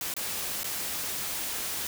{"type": "noise with dropouts", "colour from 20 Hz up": "white", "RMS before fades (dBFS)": -33, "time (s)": [0.01, 1.87], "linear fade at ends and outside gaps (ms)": 1, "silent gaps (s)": [[0.139, 0.165], [0.633, 0.643]], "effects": []}